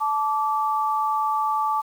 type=tone pair together; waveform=sine; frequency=871 / 1162.6 Hz; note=A5 / D6; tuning=-18 / -18 cents; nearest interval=perfect fourth; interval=500 cents; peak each=-23 dBFS; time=0-1.82 s; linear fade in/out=20 ms; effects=8-bit